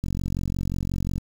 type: click train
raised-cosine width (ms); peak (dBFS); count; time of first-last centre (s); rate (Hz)
5; -15; 53; 0.04-1.18; 45.6
effects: 7-bit